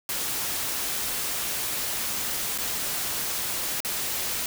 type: noise with dropouts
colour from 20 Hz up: white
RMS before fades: -29 dBFS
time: 0.09-4.46 s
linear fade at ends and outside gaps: 1 ms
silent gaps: 2.578-2.584 / 3.804-3.848 s
effects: none